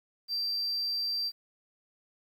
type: tone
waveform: triangle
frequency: 4699 Hz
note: D8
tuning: in tune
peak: -27 dBFS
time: 0.28-1.32 s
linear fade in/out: 50 ms
effects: tanh soft clip ceiling -24 dBFS + 10-bit